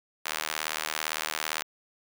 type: tone with high-pass filter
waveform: sawtooth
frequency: 77.7 Hz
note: D#2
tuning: 2 cents flat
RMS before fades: -33 dBFS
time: 0.25-1.63 s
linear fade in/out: 10 ms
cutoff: 1300 Hz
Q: 0.68
effects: none